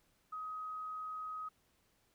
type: tone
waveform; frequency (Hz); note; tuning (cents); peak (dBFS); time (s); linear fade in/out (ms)
sine; 1261; D#6; +23; -40; 0.32-1.49; 10
effects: pink hiss -74 dBFS RMS until 2.14 s